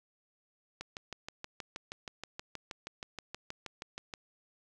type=click train; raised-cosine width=0.2 ms; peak=-23 dBFS; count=22; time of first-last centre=0.81-4.138 s; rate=6.31 Hz; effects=none